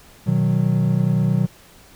triangle chord, B major, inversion none, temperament equal, 123.47 / 155.56 / 185 Hz, B2 / D#3 / F#3, 0 / 0 / 0 cents, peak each -18 dBFS, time 0.26-1.47 s, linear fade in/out 20 ms, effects pink hiss -48 dBFS RMS until 1.95 s

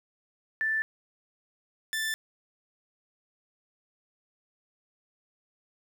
sine / sawtooth tone pair in turn, 1764 / 1764 Hz, A6 / A6, +4 / +4 cents, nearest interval unison, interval 0 cents, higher neither, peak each -25 dBFS, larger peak neither, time 0.61-0.82 / 1.93-2.14 s, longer neither, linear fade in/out 0 ms, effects 10-bit

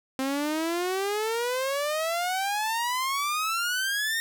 sawtooth exponential sweep, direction up, 261.6 to 1853 Hz, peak -22 dBFS, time 0.19-4.2 s, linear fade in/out 0 ms, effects none

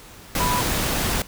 sine tone in noise, 987.8 Hz, B5, in tune, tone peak -22 dBFS, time 0.4-0.61 s, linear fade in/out 2 ms, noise pink, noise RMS -23 dBFS, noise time 0.35-1.22 s, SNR -2 dB, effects pink hiss -44 dBFS RMS until 1.27 s

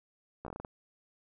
slowing click train, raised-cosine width 1 ms, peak -27 dBFS, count 8, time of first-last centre 0.45-0.648 s, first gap 14 ms, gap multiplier 1.23, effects none

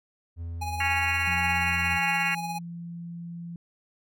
triangle tone, 84.2 Hz, E2, 37 cents sharp, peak -30 dBFS, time 0.36-2 s, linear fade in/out 50 ms
square tone with tremolo, 830.6 Hz, G#5, in tune, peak -30 dBFS, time 0.61-2.59 s, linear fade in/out 10 ms, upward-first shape sine, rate 17 Hz, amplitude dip 45%
harmonic tone, 276.3 Hz, C#4, 6 cents flat, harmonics 3 / 4 / 5 / 6 / 7 / 8 / 9 / 10, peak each -38 / -38 / -36 / -33 / -31 / -30 / -33 / -30 dBFS, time 0.8-2.35 s, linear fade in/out 5 ms
sine tone with pitch glide, 174.61 to 170.52 Hz, F3 to F3, 0 to -41 cents, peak -35 dBFS, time 1.27-3.56 s, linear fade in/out 2 ms, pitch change -41 cents, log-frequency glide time 1.45-2.15 s
effects none

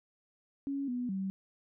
sine tone with pitch steps, 277.7 / 246.3 / 192.2 Hz, C#4 / B3 / G3, +3 / -5 / -34 cents, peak -32 dBFS, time 0.67-1.3 s, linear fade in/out 0 ms, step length 210 ms, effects none

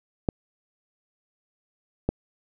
clicks, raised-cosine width 2 ms, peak -9 dBFS, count 2, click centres 0.288 / 2.09 s, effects none

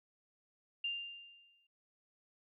sine tone with exponential decay, 2794 Hz, F7, in tune, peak -33 dBFS, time 0.84-1.67 s, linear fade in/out 5 ms, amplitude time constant 180 ms, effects none

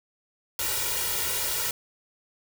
white noise with comb filter, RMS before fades -28 dBFS, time 0.59-1.71 s, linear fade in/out 2 ms, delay 2.1 ms, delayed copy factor +0.95, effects none

